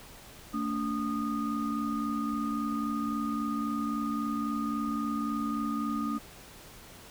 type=tone cluster; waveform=sine; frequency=223.5 / 287.2 / 1232 Hz; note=A3 / D4 / D#6; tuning=+27 / -39 / -17 cents; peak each=-32 / -33 / -35 dBFS; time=0.53-6.19 s; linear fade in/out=20 ms; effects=pink hiss -50 dBFS RMS until 7.1 s